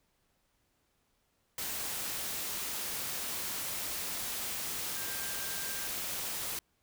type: tone in noise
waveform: sine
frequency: 1586 Hz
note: G6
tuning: 20 cents sharp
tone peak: -46 dBFS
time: 4.96-5.87 s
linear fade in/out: 2 ms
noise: white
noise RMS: -37 dBFS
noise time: 1.58-6.59 s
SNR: -12 dB
effects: pink hiss -75 dBFS RMS until 6.82 s